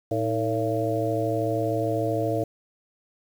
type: harmonic tone with a mistuned harmonic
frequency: 113 Hz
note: A2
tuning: 47 cents sharp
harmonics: 1 / 3 / 4 / 5 / 6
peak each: -29 / -29 / -29 / -29 / -29 dBFS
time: 0.11-2.44 s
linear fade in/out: 5 ms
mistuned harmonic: 3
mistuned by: -110 cents
effects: 8-bit